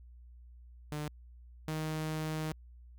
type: tone pair in turn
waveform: sawtooth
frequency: 150 / 156.33 Hz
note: D3 / D#3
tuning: +37 / +9 cents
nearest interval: minor second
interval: 72 cents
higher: second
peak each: -32 / -30 dBFS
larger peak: second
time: 0.92-1.08 / 1.68-2.52 s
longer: second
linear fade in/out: 0 ms
effects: added 60 Hz sine -51 dBFS peak until 2.98 s